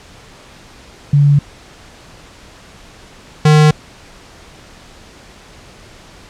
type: tone pair in turn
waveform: sine / square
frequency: 143.4 / 152.43 Hz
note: D3 / D#3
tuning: -41 / -35 cents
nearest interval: minor second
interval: 106 cents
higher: second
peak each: -6 dBFS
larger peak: neither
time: 1.13-1.39 / 3.45-3.71 s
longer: neither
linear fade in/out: 5 ms
effects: pink hiss -40 dBFS RMS until 6.29 s + low-pass 7000 Hz 12 dB/octave